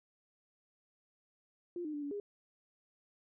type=tone with pitch steps; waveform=sine; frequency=349.7 / 304 / 292.6 / 286 / 408.5 Hz; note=F4 / D#4 / D4 / D4 / G#4; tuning=+2 / -40 / -6 / -46 / -29 cents; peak=-37 dBFS; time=1.76-2.2 s; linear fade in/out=2 ms; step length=88 ms; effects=none